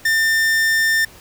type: tone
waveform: 45% pulse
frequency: 1800 Hz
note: A6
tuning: 39 cents sharp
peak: -14 dBFS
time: 0.05-1.05 s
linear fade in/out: 5 ms
effects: pink hiss -44 dBFS RMS until 1.2 s